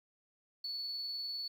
sine tone with tremolo, 4435 Hz, C#8, in tune, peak -35 dBFS, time 0.64-1.48 s, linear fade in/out 5 ms, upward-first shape sine, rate 20 Hz, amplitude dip 25%, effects tanh soft clip ceiling -33 dBFS + 11-bit

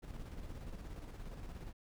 brown noise with tremolo, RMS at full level -45 dBFS, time 0.02-1.73 s, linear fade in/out 20 ms, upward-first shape square, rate 17 Hz, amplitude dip 40%, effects none

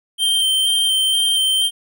square tone with vibrato, 3136 Hz, G7, in tune, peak -15 dBFS, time 0.18-1.71 s, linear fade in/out 50 ms, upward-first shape square, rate 2.1 Hz, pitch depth 11 cents each way, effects none

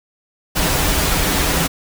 pink noise with comb filter, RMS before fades -17 dBFS, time 0.55-1.68 s, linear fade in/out 20 ms, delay 8.7 ms, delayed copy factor -0.55, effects none

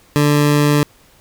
20% pulse tone, 146.83 Hz, D3, in tune, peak -6 dBFS, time 0.16-0.83 s, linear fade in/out 0 ms, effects pink hiss -50 dBFS RMS until 1.2 s

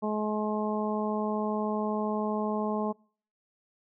harmonic tone, 212.7 Hz, G#3, 42 cents sharp, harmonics 1 / 2 / 3 / 4 / 5, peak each -30 / -33 / -35 / -36 / -37 dBFS, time 0.02-2.93 s, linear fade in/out 20 ms, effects noise-tail reverb RT60 0.5 s tail -26 dB re dry

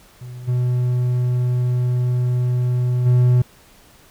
triangle tone with level steps, 124 Hz, B2, 7 cents sharp, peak -29 / -14 / -9 dBFS, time 0.21-3.42 s, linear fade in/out 5 ms, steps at 0.47 / 3.05 s, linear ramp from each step 20 ms, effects pink hiss -50 dBFS RMS until 4.1 s

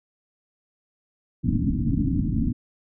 white low-pass noise, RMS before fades -23 dBFS, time 1.43-2.53 s, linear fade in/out 20 ms, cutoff 300 Hz, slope 96 dB/octave, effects none

